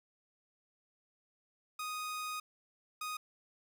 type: tone bursts at uneven times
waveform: sawtooth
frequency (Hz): 1244.5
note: D#6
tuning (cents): 0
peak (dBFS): -34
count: 2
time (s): 1.79-2.4 / 3.01-3.17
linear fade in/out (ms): 5
effects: none